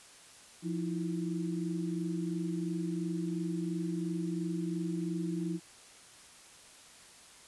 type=tone cluster; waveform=sine; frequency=173.4 / 317.1 / 340 Hz; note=F3 / D#4 / F4; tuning=-12 / +33 / -46 cents; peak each=-34 / -37 / -40 dBFS; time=0.62-5.6 s; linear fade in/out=50 ms; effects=white hiss -55 dBFS RMS until 7.47 s + resampled to 24000 Hz